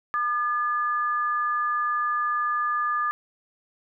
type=tone pair together; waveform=sine; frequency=1207 / 1707 Hz; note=D6 / G#6; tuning=+47 / +47 cents; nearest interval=tritone; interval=600 cents; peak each=-23 / -30 dBFS; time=0.14-3.11 s; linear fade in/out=0 ms; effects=none